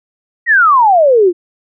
sine exponential sweep, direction down, 1945 to 333.9 Hz, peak -5 dBFS, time 0.46-1.33 s, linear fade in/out 50 ms, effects none

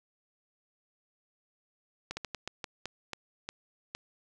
slowing click train, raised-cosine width 0.2 ms, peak -19 dBFS, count 10, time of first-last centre 2.11-3.95 s, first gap 60 ms, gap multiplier 1.29, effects none

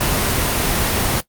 pink noise, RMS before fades -18 dBFS, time 0-1.21 s, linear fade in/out 10 ms, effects noise-tail reverb RT60 0.1 s tail -18 dB re dry + Opus 24 kbps

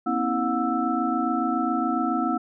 sine tone cluster, 240 / 267.2 / 324.5 / 723 / 1320 Hz, B3 / C4 / E4 / F#5 / E6, -49 / +36 / -27 / -40 / +2 cents, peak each -28 dBFS, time 0.06-2.38 s, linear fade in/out 10 ms, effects none

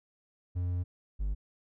triangle tone pair in turn, 89.1 / 50.14 Hz, F2 / G1, +35 / +40 cents, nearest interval minor seventh, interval 995 cents, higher first, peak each -27 dBFS, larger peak neither, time 0.55-0.84 / 1.19-1.35 s, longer first, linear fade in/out 20 ms, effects none

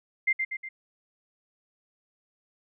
sine tone with echo, 2093 Hz, C7, in tune, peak -20 dBFS, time 0.27-0.33 s, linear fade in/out 10 ms, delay 120 ms, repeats 3, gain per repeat -5 dB, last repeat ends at 0.69 s, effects none

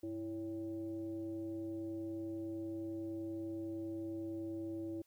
sine tone with frequency modulation, 329.6 Hz, E4, in tune, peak -39 dBFS, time 0.03-5.02 s, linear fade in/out 5 ms, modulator 230 Hz, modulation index 0.53, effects white hiss -75 dBFS RMS until 5.06 s

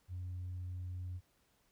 sine tone, 90.4 Hz, F#2, 40 cents flat, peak -38 dBFS, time 0.08-1.21 s, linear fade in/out 50 ms, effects tanh soft clip ceiling -37 dBFS + pink hiss -74 dBFS RMS until 1.71 s

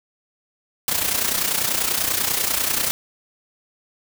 white noise with amplitude modulation, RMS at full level -19 dBFS, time 0.88-2.91 s, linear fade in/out 0 ms, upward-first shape sine, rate 30.2 Hz, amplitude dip 65%, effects none

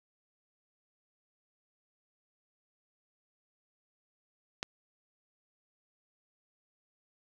click, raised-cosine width 0.2 ms, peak -16 dBFS, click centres 4.629 s, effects none

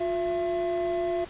triangle tone pair together, 355.9 / 671.8 Hz, F4 / E5, +33 / +33 cents, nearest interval major seventh, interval 1100 cents, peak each -26 dBFS, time 0-1.25 s, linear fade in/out 10 ms, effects pink hiss -45 dBFS RMS until 1.29 s + resampled to 8000 Hz

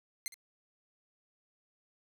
10% pulse tone with echo, 2093 Hz, C7, in tune, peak -26 dBFS, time 0.26-0.28 s, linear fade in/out 0 ms, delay 62 ms, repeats 1, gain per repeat -14 dB, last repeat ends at 0.342 s, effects 11-bit

